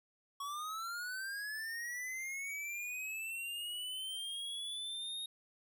square linear sweep, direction up, 1108.7 to 3746 Hz, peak -40 dBFS, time 0.4-5.26 s, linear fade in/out 5 ms, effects none

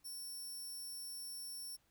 5% pulse tone, 5440 Hz, F8, 46 cents flat, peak -39 dBFS, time 0.04-1.77 s, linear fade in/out 20 ms, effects pink hiss -75 dBFS RMS until 1.9 s

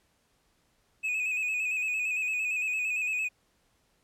triangle tone with vibrato, 2531 Hz, D#7, 29 cents sharp, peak -26 dBFS, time 1.03-3.29 s, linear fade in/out 20 ms, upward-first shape square, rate 8.8 Hz, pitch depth 40 cents each way, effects pink hiss -70 dBFS RMS until 4.03 s + low-pass 12000 Hz 12 dB/octave

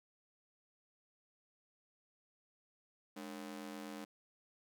sawtooth ring-modulated tone, 253.9 Hz, B3, 48 cents sharp, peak -38 dBFS, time 3.16-4.05 s, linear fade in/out 10 ms, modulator 44.1 Hz, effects none

